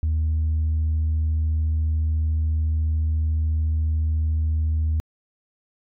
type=tone; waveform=sine; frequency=78.5 Hz; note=D#2; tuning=16 cents sharp; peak=-17 dBFS; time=0.03-5 s; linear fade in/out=0 ms; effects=tanh soft clip ceiling -17 dBFS